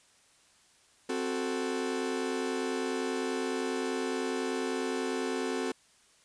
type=chord; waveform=40% pulse; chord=F# diminished; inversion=second; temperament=equal; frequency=261.6 / 370 / 440 Hz; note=C4 / F#4 / A4; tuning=0 / 0 / 0 cents; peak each=-34 dBFS; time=1.09-5.72 s; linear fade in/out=5 ms; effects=white hiss -63 dBFS RMS until 6.24 s + resampled to 22050 Hz